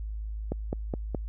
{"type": "click train", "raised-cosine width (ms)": 2, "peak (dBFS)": -16, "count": 4, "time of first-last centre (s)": [0.52, 1.148], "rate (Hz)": 4.78, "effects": ["added 53 Hz sine -32 dBFS peak until 1.28 s"]}